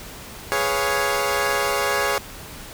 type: chord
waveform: 15% pulse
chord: C# dominant seventh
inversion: second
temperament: equal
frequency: 415.3 / 493.9 / 554.4 / 698.5 Hz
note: G#4 / B4 / C#5 / E#5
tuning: 0 / 0 / 0 / 0 cents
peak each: -18 / -22 / -17 / -23 dBFS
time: 0.52-2.18 s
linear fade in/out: 0 ms
effects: pink hiss -38 dBFS RMS until 2.73 s